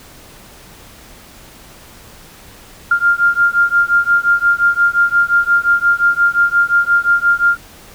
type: beating tone pair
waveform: sine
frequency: 1396.9 / 1402.6 Hz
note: F6 / F6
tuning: 0 / +7 cents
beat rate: 5.7 Hz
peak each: -13 dBFS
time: 2.91-7.57 s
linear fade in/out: 5 ms
effects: pink hiss -40 dBFS RMS until 7.94 s